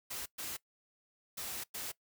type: noise bursts at uneven times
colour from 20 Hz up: white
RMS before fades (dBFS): -41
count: 4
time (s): 0.1-0.26 / 0.38-0.57 / 1.37-1.64 / 1.74-1.92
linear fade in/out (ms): 10
effects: noise-tail reverb RT60 0.1 s tail -20 dB re dry